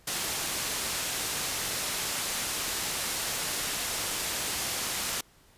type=low-pass noise; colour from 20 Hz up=white; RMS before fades=-32 dBFS; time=0.07-5.21 s; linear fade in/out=5 ms; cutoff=10000 Hz; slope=12 dB/octave; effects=pink hiss -60 dBFS RMS until 5.57 s + resampled to 32000 Hz